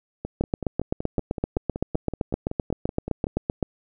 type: two click trains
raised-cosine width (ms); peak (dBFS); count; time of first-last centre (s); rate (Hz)
2; -16 / -9; 17 / 26; 0.25-3.269 / 0.41-3.628; 5.3 / 7.77
effects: none